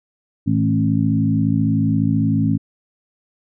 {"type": "harmonic tone with a mistuned harmonic", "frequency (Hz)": 54.5, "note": "A1", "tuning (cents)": -16, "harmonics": [2, 3, 4, 5], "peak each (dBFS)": [-20, -20, -20, -20], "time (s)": [0.46, 2.58], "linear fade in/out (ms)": 20, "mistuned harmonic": 3, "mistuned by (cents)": -20, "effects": []}